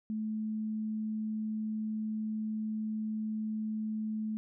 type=tone; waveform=sine; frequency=216.7 Hz; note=A3; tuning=26 cents flat; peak=-32 dBFS; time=0.1-4.37 s; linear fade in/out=0 ms; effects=none